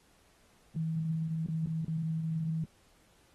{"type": "tone with dropouts", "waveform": "sine", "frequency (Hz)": 161, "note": "E3", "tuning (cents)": -41, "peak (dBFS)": -30, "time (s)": [0.76, 2.64], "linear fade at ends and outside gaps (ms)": 2, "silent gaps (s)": [[1.462, 1.485], [1.661, 1.671], [1.847, 1.881]], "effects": ["pink hiss -66 dBFS RMS until 3.34 s", "AAC 32 kbps"]}